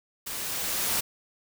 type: noise with level ramp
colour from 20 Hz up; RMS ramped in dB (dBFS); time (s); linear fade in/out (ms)
white; -35 to -26; 0.26-1.01; 10
effects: none